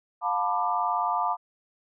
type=chord; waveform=sine; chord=B half-diminished seventh; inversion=second; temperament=just; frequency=711.2 / 889 / 987.8 / 1185.3 Hz; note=F5 / A5 / B5 / D6; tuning=+31 / +18 / 0 / +16 cents; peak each=-29 dBFS; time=0.21-1.37 s; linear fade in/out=50 ms; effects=none